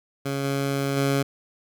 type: tone with level steps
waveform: 15% pulse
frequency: 138.59 Hz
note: C#3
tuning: in tune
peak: -19 / -17 / -14 dBFS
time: 0.25-1.23 s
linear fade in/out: 10 ms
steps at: 0.43 / 0.96 s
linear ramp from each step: 20 ms
effects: none